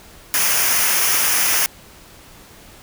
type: noise with comb filter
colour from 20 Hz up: white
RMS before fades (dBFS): -17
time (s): 0.34-1.66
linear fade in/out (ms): 0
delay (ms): 0.25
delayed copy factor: -0.6
effects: pink hiss -44 dBFS RMS until 2.82 s